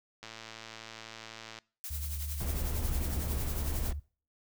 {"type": "click train", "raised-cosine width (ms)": 0.2, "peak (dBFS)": -27, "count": 153, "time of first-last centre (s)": [0.23, 1.587], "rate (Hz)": 112}
{"type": "noise with tremolo", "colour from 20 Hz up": "blue", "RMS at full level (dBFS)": -39, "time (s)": [1.84, 3.91], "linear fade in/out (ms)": 0, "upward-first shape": "triangle", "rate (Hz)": 11, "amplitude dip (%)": 65}
{"type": "tone", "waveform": "sine", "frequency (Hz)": 72.5, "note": "D2", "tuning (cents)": -22, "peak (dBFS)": -35, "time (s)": [1.9, 4], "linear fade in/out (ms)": 10}
{"type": "noise", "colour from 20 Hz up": "brown", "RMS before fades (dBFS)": -35, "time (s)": [2.4, 3.93], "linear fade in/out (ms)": 5}
{"effects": ["noise-tail reverb RT60 0.4 s tail -23 dB re dry"]}